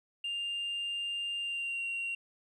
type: tone with pitch glide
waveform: sine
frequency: 2800 to 2755 Hz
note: F7 to F7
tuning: +4 to -24 cents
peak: -31 dBFS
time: 0.24-2.15 s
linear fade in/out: 5 ms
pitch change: -28 cents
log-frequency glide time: 1.39-1.83 s
effects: tanh soft clip ceiling -31 dBFS + 12-bit